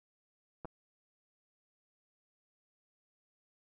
clicks, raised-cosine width 1 ms, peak -30 dBFS, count 2, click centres 0.648 / 0.654 s, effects none

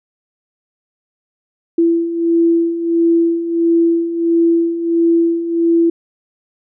sine beating tone pair, 334.1 / 335.6 Hz, E4 / E4, +23 / +31 cents, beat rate 1.5 Hz, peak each -18 / -12 dBFS, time 1.78-5.9 s, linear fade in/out 5 ms, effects none

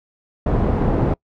pink low-pass noise, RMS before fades -18 dBFS, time 0.46-1.14 s, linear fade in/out 5 ms, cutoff 620 Hz, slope 12 dB/octave, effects noise-tail reverb RT60 0.1 s tail -25 dB re dry

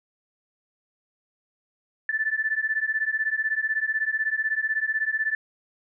sine beating tone pair, 1748 / 1764 Hz, A6 / A6, -12 / +4 cents, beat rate 16 Hz, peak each -26 dBFS, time 2.09-5.35 s, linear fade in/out 2 ms, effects none

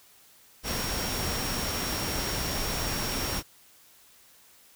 sine tone in noise, 5570 Hz, F8, 5 cents flat, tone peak -36 dBFS, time 0.63-3.43 s, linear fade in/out 50 ms, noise pink, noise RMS -31 dBFS, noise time 0.63-3.43 s, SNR -8 dB, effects white hiss -57 dBFS RMS until 4.75 s

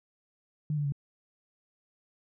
sine tone with pitch steps, 151.1 / 146.12 / 141.31 Hz, D3 / D3 / C#3, +50 / -8 / +34 cents, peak -27 dBFS, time 0.7-0.922 s, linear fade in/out 2 ms, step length 74 ms, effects none

